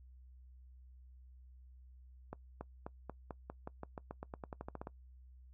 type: accelerating click train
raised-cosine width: 1 ms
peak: -29 dBFS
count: 19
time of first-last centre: 2.33-4.871 s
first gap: 280 ms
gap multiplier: 0.91
effects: noise-tail reverb RT60 0.1 s tail -22 dB re dry + added 63 Hz sine -55 dBFS peak until 5.53 s